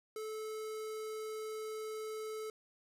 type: tone with notch filter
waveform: square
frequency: 434.6 Hz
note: A4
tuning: 21 cents flat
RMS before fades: -42 dBFS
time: 0.16-2.5 s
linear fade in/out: 2 ms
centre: 2700 Hz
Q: 1.7
effects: resampled to 32000 Hz + 11-bit